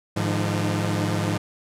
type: tone cluster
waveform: sawtooth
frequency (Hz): 104.1 / 150.7 / 171.1 / 304.3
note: G#2 / D3 / F3 / D#4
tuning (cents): +5 / +45 / -35 / -38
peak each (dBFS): -21 / -27 / -23 / -27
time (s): 0.16-1.38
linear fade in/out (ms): 10
effects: low-pass 11000 Hz 12 dB/octave